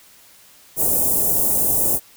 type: band-stop noise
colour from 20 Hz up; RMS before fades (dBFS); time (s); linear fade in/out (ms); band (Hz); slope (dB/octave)
white; -18; 0.76-2; 50; 710 to 8600; 24
effects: white hiss -49 dBFS RMS until 2.16 s